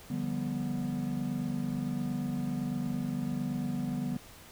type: chord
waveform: triangle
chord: G dominant seventh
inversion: second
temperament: equal with one note detuned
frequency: 146.83 / 174.61 / 196 / 244.5 Hz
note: D3 / F3 / G3 / B3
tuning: 0 / 0 / 0 / -17 cents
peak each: -35 / -37 / -35 / -32 dBFS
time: 0.1-4.17 s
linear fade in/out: 5 ms
effects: pink hiss -52 dBFS RMS until 4.51 s